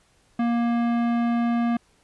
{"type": "tone with tanh clipping", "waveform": "sine", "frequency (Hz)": 235.6, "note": "A#3", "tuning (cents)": 19, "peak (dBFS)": -22, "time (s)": [0.39, 1.77], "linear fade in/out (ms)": 5, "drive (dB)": 17, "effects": ["pink hiss -62 dBFS RMS until 2.03 s", "resampled to 24000 Hz"]}